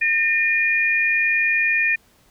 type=tone pair together; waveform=sine; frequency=1820.4 / 2430 Hz; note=A#6 / D#7; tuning=-42 / -42 cents; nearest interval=perfect fourth; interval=500 cents; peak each=-20 / -18 dBFS; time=0.01-1.96 s; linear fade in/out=10 ms; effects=pink hiss -57 dBFS RMS until 2.3 s